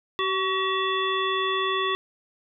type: harmonic tone with a mistuned harmonic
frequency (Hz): 382.4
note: G4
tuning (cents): -43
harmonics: 1 / 3 / 5 / 7 / 9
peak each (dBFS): -28 / -26 / -31 / -35 / -30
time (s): 0.19-1.95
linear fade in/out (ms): 0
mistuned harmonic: 3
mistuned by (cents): -33
effects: none